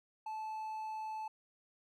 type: tone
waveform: triangle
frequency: 871 Hz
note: A5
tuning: 18 cents flat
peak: -37 dBFS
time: 0.26-1.28 s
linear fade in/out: 5 ms
effects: none